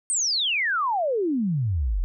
sine exponential sweep, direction down, 8830 to 38.94 Hz, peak -21 dBFS, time 0.1-2.04 s, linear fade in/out 0 ms, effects none

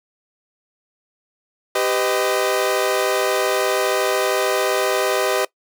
sawtooth chord, G augmented, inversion none, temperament equal with one note detuned, 392 / 504.8 / 622.3 Hz, G4 / B4 / D#5, 0 / +38 / 0 cents, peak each -18 dBFS, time 1.75-5.45 s, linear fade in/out 5 ms, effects noise-tail reverb RT60 0.1 s tail -21 dB re dry

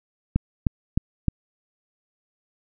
click train, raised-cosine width 5 ms, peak -7 dBFS, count 4, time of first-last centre 0.36-1.283 s, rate 3.25 Hz, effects none

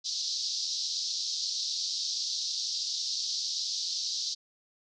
pink band-pass noise, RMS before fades -33 dBFS, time 0.04-4.35 s, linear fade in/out 20 ms, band 4000 to 5800 Hz, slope 48 dB/octave, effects none

